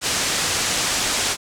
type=low-pass noise; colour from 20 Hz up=white; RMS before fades=-22 dBFS; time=0.01-1.37 s; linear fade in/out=50 ms; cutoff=8300 Hz; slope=24 dB/octave; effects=none